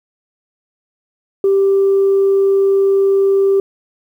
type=tone; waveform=sine; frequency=392 Hz; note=G4; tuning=in tune; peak=-8 dBFS; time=1.44-3.6 s; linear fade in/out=2 ms; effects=tanh soft clip ceiling -6 dBFS + 8-bit